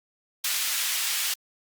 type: high-pass noise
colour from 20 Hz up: pink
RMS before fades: -27 dBFS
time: 0.44-1.34 s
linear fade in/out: 5 ms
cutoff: 2400 Hz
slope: 12 dB/octave
effects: Opus 48 kbps